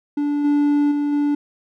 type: tone with level steps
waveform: triangle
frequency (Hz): 290.7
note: D4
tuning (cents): -18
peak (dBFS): -16 / -12 / -16 / -14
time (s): 0.17-1.35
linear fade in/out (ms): 5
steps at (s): 0.44 / 0.91 / 1.12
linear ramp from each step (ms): 10
effects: none